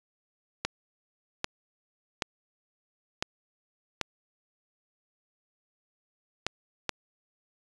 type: clicks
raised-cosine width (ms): 0.2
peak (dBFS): -10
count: 7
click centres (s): 0.65 / 1.444 / 2.222 / 3.225 / 4.013 / 6.466 / 6.893
effects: resampled to 22050 Hz

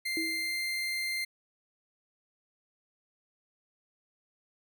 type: tone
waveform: 30% pulse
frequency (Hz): 2093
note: C7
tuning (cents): 0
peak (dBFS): -28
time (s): 0.05-1.25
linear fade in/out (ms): 10
type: tone with exponential decay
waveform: sine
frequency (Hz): 325.1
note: E4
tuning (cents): -24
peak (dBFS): -30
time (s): 0.17-0.68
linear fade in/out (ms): 1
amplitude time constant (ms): 110
effects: none

